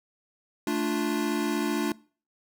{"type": "chord", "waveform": "square", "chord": "D minor", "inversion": "second", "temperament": "equal", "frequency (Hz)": [220, 293.7, 349.2], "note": ["A3", "D4", "F4"], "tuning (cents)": [0, 0, 0], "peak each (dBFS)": [-32, -29, -31], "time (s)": [0.67, 1.92], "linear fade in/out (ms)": 2, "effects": ["noise-tail reverb RT60 0.4 s tail -22 dB re dry"]}